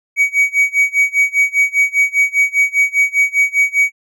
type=tone with tremolo; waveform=triangle; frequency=2260 Hz; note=C#7; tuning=33 cents sharp; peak=-6 dBFS; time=0.16-3.92 s; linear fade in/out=50 ms; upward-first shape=sine; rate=5 Hz; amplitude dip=95%; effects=none